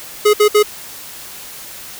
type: tone bursts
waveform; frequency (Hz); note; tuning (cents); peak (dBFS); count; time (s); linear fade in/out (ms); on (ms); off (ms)
square; 419.7; G#4; +18; -8; 3; 0.25-0.63; 10; 86; 61
effects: white hiss -33 dBFS RMS until 1.99 s